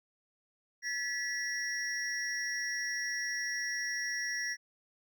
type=tone cluster; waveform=triangle; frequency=1718 / 1952 / 5600 Hz; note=A6 / B6 / F8; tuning=-42 / -21 / +4 cents; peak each=-37 / -34 / -37 dBFS; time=0.82-4.57 s; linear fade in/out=50 ms; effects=none